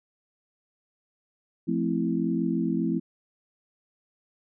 sine chord, F major seventh, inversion none, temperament equal, 174.61 / 220 / 261.6 / 329.6 Hz, F3 / A3 / C4 / E4, 0 / 0 / 0 / 0 cents, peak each -29 dBFS, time 1.67-3 s, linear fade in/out 20 ms, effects none

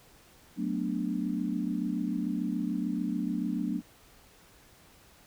sine chord, B minor seventh, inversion second, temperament equal, 185 / 220 / 246.9 / 293.7 Hz, F#3 / A3 / B3 / D4, 0 / 0 / 0 / 0 cents, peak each -34 dBFS, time 0.56-3.82 s, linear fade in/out 50 ms, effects pink hiss -58 dBFS RMS until 5.26 s

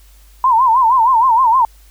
sine tone with vibrato, 970 Hz, B5, 31 cents flat, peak -8 dBFS, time 0.44-1.65 s, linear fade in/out 2 ms, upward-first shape sine, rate 6.4 Hz, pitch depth 160 cents each way, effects added 50 Hz sine -42 dBFS peak until 1.9 s + white hiss -51 dBFS RMS until 1.9 s

